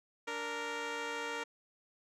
10% pulse tone pair together, 292.1 / 464.9 Hz, D4 / A#4, -9 / -5 cents, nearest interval minor sixth, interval 804 cents, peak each -36 / -29 dBFS, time 0.27-1.44 s, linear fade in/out 10 ms, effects low-pass 6000 Hz 12 dB/octave

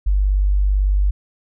sine tone, 49 Hz, G1, in tune, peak -13 dBFS, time 0.06-1.11 s, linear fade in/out 10 ms, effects none

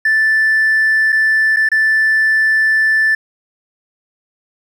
triangle tone with dropouts, 1760 Hz, A6, in tune, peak -7 dBFS, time 0.05-3.15 s, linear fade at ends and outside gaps 5 ms, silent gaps 1.122-1.126 / 1.562-1.568 / 1.689-1.716 s, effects tanh soft clip ceiling -6 dBFS

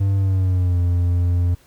triangle tone with pitch glide, 98 to 87.81 Hz, G2 to F2, 0 to +10 cents, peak -13 dBFS, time 0-1.55 s, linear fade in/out 10 ms, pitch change -190 cents, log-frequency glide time 0.16-0.78 s, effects pink hiss -54 dBFS RMS until 1.66 s

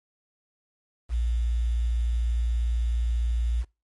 sine tone with quantisation, 58.27 Hz, A#1, in tune, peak -22 dBFS, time 1.09-3.65 s, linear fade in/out 50 ms, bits 8, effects noise-tail reverb RT60 0.3 s tail -25 dB re dry + MP3 48 kbps

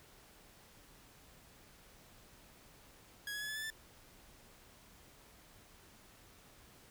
sawtooth tone with pitch steps, 1661.2 / 1681.5 / 1702 / 1722.8 / 1743.8 / 1765.1 Hz, G#6 / G#6 / G#6 / A6 / A6 / A6, 0 / +21 / +42 / -37 / -16 / +5 cents, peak -36 dBFS, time 3.27-3.702 s, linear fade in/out 2 ms, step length 72 ms, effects pink hiss -61 dBFS RMS until 6.9 s

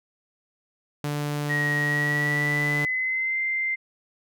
sawtooth tone, 146.83 Hz, D3, in tune, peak -22 dBFS, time 1.04-2.85 s, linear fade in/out 2 ms
sine tone with pitch glide, 1891 to 2086 Hz, A#6 to C7, +24 to -6 cents, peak -23 dBFS, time 1.49-3.76 s, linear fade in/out 20 ms, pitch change +170 cents, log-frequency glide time 1.82-3.39 s
effects none

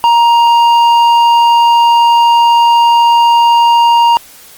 triangle tone with tanh clipping, 938 Hz, A#5, 11 cents sharp, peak -6 dBFS, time 0.04-4.17 s, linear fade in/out 0 ms, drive 13 dB, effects white hiss -37 dBFS RMS until 4.57 s + Opus 32 kbps

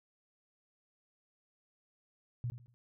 sine tone with echo, 120.6 Hz, B2, 41 cents flat, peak -33 dBFS, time 2.44-2.5 s, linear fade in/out 0 ms, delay 80 ms, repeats 3, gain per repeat -11 dB, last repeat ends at 2.74 s, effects none

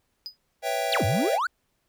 triangle tone with exponential decay, 4978 Hz, D#8, in tune, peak -28 dBFS, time 0.26-0.37 s, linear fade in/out 0 ms, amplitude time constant 22 ms
square chord, C# half-diminished seventh, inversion third, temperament equal, 493.9 / 554.4 / 659.3 / 784 Hz, B4 / C#5 / E5 / G5, 0 / 0 / 0 / 0 cents, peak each -34 / -33 / -30 / -30 dBFS, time 0.62-1.39 s, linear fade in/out 50 ms
triangle exponential two-way sweep, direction down then up, 5130 to 87.31 to 1575 Hz, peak -21 dBFS, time 0.92-1.47 s, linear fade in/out 5 ms, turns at 1.05 s
effects pink hiss -73 dBFS RMS until 1.88 s

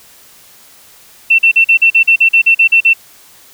sine tone bursts, 2694 Hz, E7, 37 cents sharp, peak -4 dBFS, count 13, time 1.3-2.935 s, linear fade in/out 10 ms, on 87 ms, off 42 ms, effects white hiss -42 dBFS RMS until 3.53 s

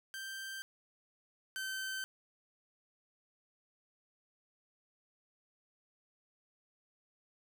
sawtooth tone pair in turn, 1568 / 1542.8 Hz, G6 / G6, 0 / -28 cents, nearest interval unison, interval 28 cents, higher first, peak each -38 / -34 dBFS, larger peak second, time 0.14-0.62 / 1.56-2.04 s, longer neither, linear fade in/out 0 ms, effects none

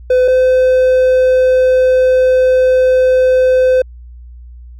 triangle tone pair in turn, 506 / 512.2 Hz, B4 / C5, +42 / -37 cents, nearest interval unison, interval 21 cents, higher second, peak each -5 dBFS, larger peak neither, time 0.1-0.28 / 0.28-3.82 s, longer second, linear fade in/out 5 ms, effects added 60 Hz sine -31 dBFS peak until 4.79 s

